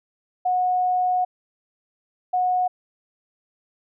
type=tone pair in turn; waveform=sine; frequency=730 / 730 Hz; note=F#5 / F#5; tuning=-24 / -24 cents; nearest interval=unison; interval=0 cents; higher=neither; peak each=-18 / -18 dBFS; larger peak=neither; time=0.45-1.25 / 2.33-2.68 s; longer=first; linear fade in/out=10 ms; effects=none